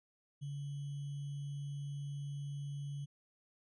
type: tone with sample-and-hold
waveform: sine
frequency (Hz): 142.3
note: C#3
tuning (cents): +46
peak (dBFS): -39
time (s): 0.41-3.06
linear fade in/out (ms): 20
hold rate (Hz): 3150
effects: resampled to 24000 Hz